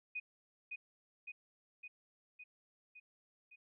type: tone with echo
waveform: sine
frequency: 2489 Hz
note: D#7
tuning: in tune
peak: -38 dBFS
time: 0.15-0.2 s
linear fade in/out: 10 ms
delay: 560 ms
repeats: 6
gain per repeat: -3 dB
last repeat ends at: 3.56 s
effects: none